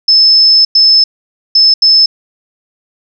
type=tone bursts at uneven times; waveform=sine; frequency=5240 Hz; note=E8; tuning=11 cents flat; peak=-3 dBFS; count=4; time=0.08-0.65 / 0.75-1.04 / 1.55-1.74 / 1.82-2.06 s; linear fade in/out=5 ms; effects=none